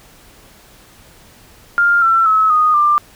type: tone with pitch steps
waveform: sine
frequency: 1401 / 1344.7 / 1290.7 / 1238.8 / 1189 Hz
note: F6 / E6 / E6 / D#6 / D6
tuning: +5 / +34 / -37 / -8 / +21 cents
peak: -9 dBFS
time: 1.78-2.98 s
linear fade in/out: 0 ms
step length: 240 ms
effects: pink hiss -45 dBFS RMS until 3.15 s